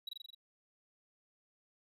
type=tone with echo; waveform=triangle; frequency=3883 Hz; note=B7; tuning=30 cents flat; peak=-37 dBFS; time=0.07-0.09 s; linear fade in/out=5 ms; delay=43 ms; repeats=6; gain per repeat=-2 dB; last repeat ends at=0.348 s; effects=none